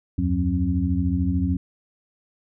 sine tone cluster, 77.6 / 91.1 / 180.7 / 269.1 Hz, D#2 / F#2 / F#3 / C4, -4 / -26 / -41 / +49 cents, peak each -25 dBFS, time 0.18-1.57 s, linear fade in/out 5 ms, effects none

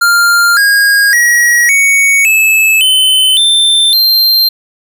square tone with pitch steps, 1396.9 / 1632.7 / 1908.2 / 2230 / 2607 / 3047 / 3561 / 4162 Hz, F6 / G#6 / A#6 / C#7 / E7 / G7 / A7 / C8, 0 / -30 / +40 / +10 / -20 / -50 / +20 / -10 cents, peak -6 dBFS, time 0.01-4.49 s, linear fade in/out 10 ms, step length 560 ms, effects none

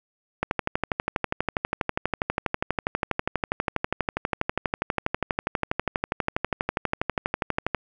click train, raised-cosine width 0.5 ms, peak -8 dBFS, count 91, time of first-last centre 0.43-7.747 s, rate 12.3 Hz, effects none

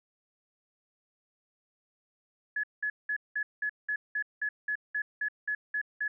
sine tone bursts, 1700 Hz, G#6, 40 cents sharp, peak -28 dBFS, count 14, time 2.56-6.08 s, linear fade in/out 5 ms, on 75 ms, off 190 ms, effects none

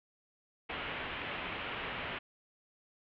white low-pass noise, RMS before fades -40 dBFS, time 0.69-2.19 s, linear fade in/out 10 ms, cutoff 3100 Hz, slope 48 dB/octave, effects none

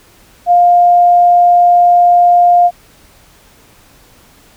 sine tone, 704 Hz, F5, 14 cents sharp, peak -4 dBFS, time 0.46-2.71 s, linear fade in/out 50 ms, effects pink hiss -45 dBFS RMS until 4.56 s

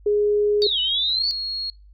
sine tone, 415.1 Hz, G#4, 1 cent flat, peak -16 dBFS, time 0.06-0.67 s, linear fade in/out 5 ms
sine exponential two-way sweep, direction down then up, 4645 to 2929 to 4645 Hz, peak -20 dBFS, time 0.62-1.31 s, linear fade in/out 0 ms, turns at 0.8 s
sine tone with pitch glide, 3766 to 4301 Hz, A#7 to C8, +17 to +47 cents, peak -25 dBFS, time 0.62-1.7 s, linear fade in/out 2 ms, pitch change +230 cents, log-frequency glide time 0.92-1.24 s
effects noise-tail reverb RT60 0.3 s tail -23 dB re dry + added 50 Hz sine -45 dBFS peak until 1.93 s

